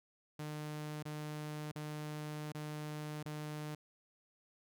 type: tone with dropouts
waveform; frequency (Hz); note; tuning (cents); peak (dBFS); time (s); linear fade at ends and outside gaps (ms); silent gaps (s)
sawtooth; 151.2; D#3; -49; -37; 0.39-3.75; 5; 1.028-1.053 / 1.716-1.757 / 2.522-2.547 / 3.229-3.257
effects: none